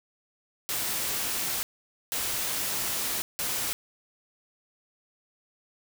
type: noise bursts at uneven times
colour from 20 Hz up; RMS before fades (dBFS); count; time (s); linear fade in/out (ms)
white; -30; 3; 0.69-1.63 / 2.12-3.22 / 3.39-3.73; 0
effects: none